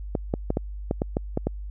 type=clicks; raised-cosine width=2 ms; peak=-10 dBFS; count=9; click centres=0.152 / 0.339 / 0.504 / 0.571 / 0.911 / 1.019 / 1.169 / 1.374 / 1.47 s; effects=added 50 Hz sine -32 dBFS peak until 1.7 s